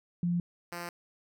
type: tone pair in turn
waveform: sine / 5% pulse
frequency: 174 / 173.15 Hz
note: F3 / F3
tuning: -6 / -15 cents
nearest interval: unison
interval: 9 cents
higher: first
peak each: -26 dBFS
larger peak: neither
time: 0.23-0.4 / 0.72-0.89 s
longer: neither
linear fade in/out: 2 ms
effects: none